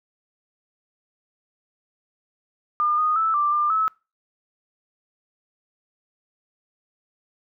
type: tone with pitch steps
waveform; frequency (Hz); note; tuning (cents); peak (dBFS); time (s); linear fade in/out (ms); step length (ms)
sine; 1206 / 1237 / 1314 / 1179 / 1196 / 1298; D6 / D#6 / E6 / D6 / D6 / E6; +46 / -10 / -6 / +6 / +31 / -27; -18; 2.8-3.88; 0; 180
effects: noise-tail reverb RT60 0.3 s tail -25 dB re dry

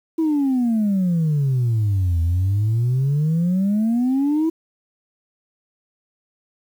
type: exponential two-way sweep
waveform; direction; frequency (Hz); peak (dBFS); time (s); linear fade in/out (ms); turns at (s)
sine; down then up; 329.6 to 82 to 329.6; -14; 0.18-4.5; 10; 2.21
effects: tanh soft clip ceiling -14 dBFS + 8-bit

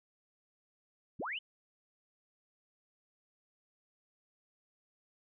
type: linear sweep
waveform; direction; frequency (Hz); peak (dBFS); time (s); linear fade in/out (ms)
sine; up; 69.3 to 3136; -36; 1.19-1.39; 10
effects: none

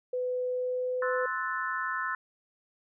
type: tone with pitch glide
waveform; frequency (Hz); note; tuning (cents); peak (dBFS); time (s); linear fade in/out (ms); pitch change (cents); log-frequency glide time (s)
sine; 501 to 505.7; B4 to B4; +25 to +41; -28; 0.13-1.26; 5; +16; 0.48-1.13
type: chord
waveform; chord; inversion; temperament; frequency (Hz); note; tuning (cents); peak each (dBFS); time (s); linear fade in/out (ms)
sine; F# half-diminished seventh; second; equal with one note detuned; 1046.5 / 1309.4 / 1480 / 1760; C6 / E6 / F#6 / A6; 0 / -12 / 0 / 0; -35; 1.02-2.15; 2
effects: none

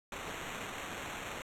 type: noise with sample-and-hold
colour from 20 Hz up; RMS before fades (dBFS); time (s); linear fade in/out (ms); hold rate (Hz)
blue; -42; 0.12-1.42; 2; 4900
effects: low-pass 11000 Hz 12 dB/octave

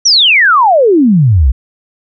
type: exponential sweep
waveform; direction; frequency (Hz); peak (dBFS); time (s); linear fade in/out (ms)
sine; down; 5990 to 56.6; -4; 0.05-1.52; 10
effects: none

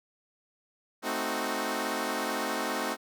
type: chord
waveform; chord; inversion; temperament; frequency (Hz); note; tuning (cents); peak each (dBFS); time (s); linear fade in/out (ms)
10% pulse; A diminished seventh; none; equal; 220 / 261.6 / 311.1 / 370; A3 / C4 / Eb4 / Gb4; 0 / 0 / 0 / 0; -27 / -26 / -27 / -28; 1.02-2.97; 50
effects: none

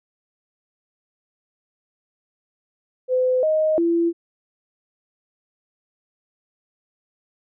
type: tone with pitch steps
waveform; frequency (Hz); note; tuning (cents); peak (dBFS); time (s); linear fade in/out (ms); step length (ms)
sine; 509 / 624 / 337.8; C5 / D#5 / E4; -48 / +5 / +42; -16; 3.08-4.13; 50; 350
effects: none

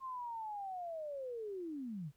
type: linear sweep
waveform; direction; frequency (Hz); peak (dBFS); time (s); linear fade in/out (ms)
sine; down; 1070 to 130.81; -40; 0-2.12; 50
effects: pink hiss -75 dBFS RMS until 2.16 s

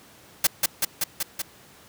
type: noise with echo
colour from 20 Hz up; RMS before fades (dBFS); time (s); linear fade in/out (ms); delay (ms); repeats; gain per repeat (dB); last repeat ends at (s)
white; -18; 0.44-0.47; 5; 190; 5; -2; 1.42
effects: pink hiss -51 dBFS RMS until 1.88 s + high-pass 100 Hz 12 dB/octave

